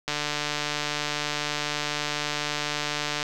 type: click train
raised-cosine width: 0.2 ms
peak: -10 dBFS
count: 467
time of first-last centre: 0.08-3.229 s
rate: 148 Hz
effects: none